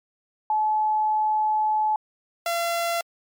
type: tone pair in turn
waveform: sine / sawtooth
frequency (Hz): 859 / 681.8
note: A5 / F5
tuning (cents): -42 / -42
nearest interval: major third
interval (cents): 400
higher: first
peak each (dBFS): -19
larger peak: neither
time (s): 0.5-1.96 / 2.46-3.01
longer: first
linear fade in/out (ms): 2
effects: MP3 96 kbps